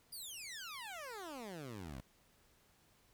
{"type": "exponential sweep", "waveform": "15% pulse", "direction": "down", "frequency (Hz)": [4958, 58.5], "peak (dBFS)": -39, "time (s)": [0.12, 2.01], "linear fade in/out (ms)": 10, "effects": ["pink hiss -70 dBFS RMS until 3.13 s"]}